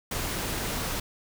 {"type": "noise", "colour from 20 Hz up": "pink", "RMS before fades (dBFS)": -31, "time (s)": [0.11, 1], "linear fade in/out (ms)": 5, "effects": []}